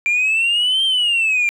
sine exponential two-way sweep, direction up then down, 2365 to 3175 to 2365 Hz, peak -12 dBFS, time 0.06-1.49 s, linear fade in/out 0 ms, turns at 0.84 s, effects tanh soft clip ceiling -12 dBFS + 8-bit

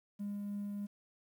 triangle tone with tremolo, 203.5 Hz, G#3, 35 cents flat, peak -33 dBFS, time 0.19-0.87 s, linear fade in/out 20 ms, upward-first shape triangle, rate 3.3 Hz, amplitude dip 25%, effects tanh soft clip ceiling -33 dBFS + 11-bit

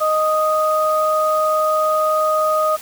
sine tone pair together, 621.4 / 1244.5 Hz, D#5 / D#6, -2 / 0 cents, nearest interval octave, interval 1202 cents, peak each -17 dBFS, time 0-2.77 s, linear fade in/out 20 ms, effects white hiss -36 dBFS RMS until 2.81 s

